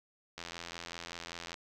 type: click train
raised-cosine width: 0.2 ms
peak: -24 dBFS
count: 100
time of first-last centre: 0.38-1.542 s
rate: 85.2 Hz
effects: none